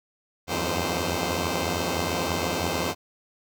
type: tone cluster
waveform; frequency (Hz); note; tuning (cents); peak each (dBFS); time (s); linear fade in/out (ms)
5% pulse; 80.1 / 86.1 / 89.3 / 102.4 / 520; E2 / F2 / F2 / G#2 / C5; -49 / -24 / +39 / -24 / -11; -19 / -20 / -19 / -24 / -20; 0.47-2.95; 50
effects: none